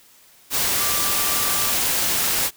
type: tone in noise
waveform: sine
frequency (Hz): 1174.7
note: D6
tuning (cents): 0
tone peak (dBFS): -31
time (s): 0.76-1.75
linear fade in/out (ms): 50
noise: white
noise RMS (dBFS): -21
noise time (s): 0.5-2.51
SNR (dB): -13
effects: white hiss -52 dBFS RMS until 2.56 s